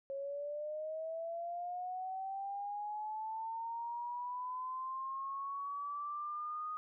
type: linear sweep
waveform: sine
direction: up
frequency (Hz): 544 to 1244.5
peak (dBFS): -38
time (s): 0.1-6.77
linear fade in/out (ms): 0
effects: none